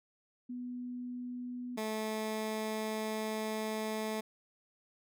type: tone pair in turn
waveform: sine / 15% pulse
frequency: 246.9 / 217.5 Hz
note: B3 / A3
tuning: 0 / -20 cents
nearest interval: major second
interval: 220 cents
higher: first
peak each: -38 / -28 dBFS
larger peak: second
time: 0.49-1.77 / 1.77-4.21 s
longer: second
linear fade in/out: 10 ms
effects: none